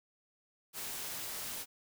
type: noise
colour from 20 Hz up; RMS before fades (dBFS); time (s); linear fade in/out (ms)
white; -41; 0.73-1.66; 50
effects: none